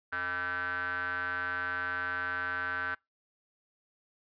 square tone with band-pass filter, 90 Hz, F#2, 47 cents flat, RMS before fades -34 dBFS, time 0.12-2.95 s, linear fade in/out 10 ms, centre 1500 Hz, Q 9.5, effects noise-tail reverb RT60 0.2 s tail -25 dB re dry + resampled to 11025 Hz

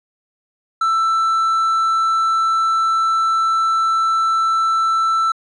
triangle tone, 1329 Hz, E6, 14 cents sharp, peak -12 dBFS, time 0.81-5.32 s, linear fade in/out 5 ms, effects resampled to 22050 Hz + 9-bit

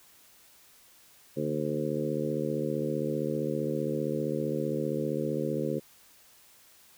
harmonic tone with a mistuned harmonic, 75.3 Hz, D2, 44 cents sharp, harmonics 2 / 3 / 4 / 5 / 6 / 7, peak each -35 / -35 / -35 / -35 / -35 / -35 dBFS, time 1.36-5.8 s, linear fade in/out 20 ms, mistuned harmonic 2, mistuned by -43 cents, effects white hiss -58 dBFS RMS until 6.97 s

